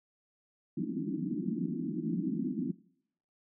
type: band-pass noise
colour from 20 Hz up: pink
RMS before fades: -34 dBFS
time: 0.77-2.72 s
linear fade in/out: 10 ms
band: 160 to 340 Hz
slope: 96 dB/octave
effects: noise-tail reverb RT60 0.7 s tail -22 dB re dry